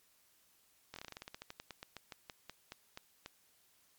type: slowing click train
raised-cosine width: 0.2 ms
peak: -28 dBFS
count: 23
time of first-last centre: 0.94-3.261 s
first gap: 22 ms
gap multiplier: 1.13
effects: white hiss -70 dBFS RMS until 3.98 s + MP3 96 kbps